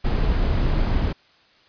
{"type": "noise", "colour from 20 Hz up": "brown", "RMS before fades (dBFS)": -20, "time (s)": [0.04, 1.13], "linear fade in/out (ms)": 10, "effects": ["white hiss -56 dBFS RMS until 1.68 s", "resampled to 11025 Hz"]}